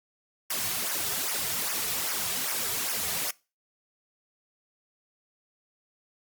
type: noise with flanger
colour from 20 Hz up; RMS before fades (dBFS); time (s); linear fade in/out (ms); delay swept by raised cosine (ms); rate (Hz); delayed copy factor
white; -30; 0.5-3.31; 5; 0.24 to 3.74; 2.5; -0.9
effects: noise-tail reverb RT60 0.3 s tail -23 dB re dry + Opus 48 kbps